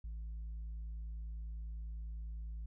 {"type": "tone", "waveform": "sine", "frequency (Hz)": 55, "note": "A1", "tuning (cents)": 0, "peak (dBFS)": -38, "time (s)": [0.04, 2.66], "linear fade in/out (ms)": 5, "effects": ["tanh soft clip ceiling -40 dBFS"]}